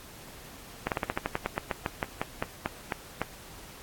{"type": "slowing click train", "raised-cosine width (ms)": 0.5, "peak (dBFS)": -12, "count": 18, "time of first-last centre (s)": [0.87, 3.216], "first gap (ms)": 48, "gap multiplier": 1.12, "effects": ["pink hiss -48 dBFS RMS until 3.82 s", "AAC 64 kbps"]}